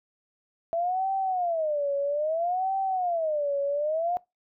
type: tone with vibrato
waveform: sine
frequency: 659.3 Hz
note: E5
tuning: in tune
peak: -24 dBFS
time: 0.73-4.17 s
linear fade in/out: 0 ms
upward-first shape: sine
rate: 0.61 Hz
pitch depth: 280 cents each way
effects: noise-tail reverb RT60 0.2 s tail -22 dB re dry